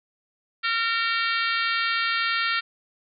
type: harmonic tone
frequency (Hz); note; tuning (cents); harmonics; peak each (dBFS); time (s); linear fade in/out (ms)
458.2; A#4; -30; 3 / 4 / 5 / 6 / 7 / 8 / 9 / 10; -26 / -28 / -30 / -32 / -33 / -34 / -35 / -36; 0.63-2.61; 20
effects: none